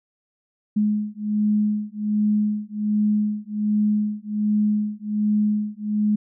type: beating tone pair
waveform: sine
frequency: 209.7 / 211 Hz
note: G#3 / G#3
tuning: +17 / +28 cents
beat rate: 1.3 Hz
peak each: -22 dBFS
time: 0.76-6.16 s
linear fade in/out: 10 ms
effects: none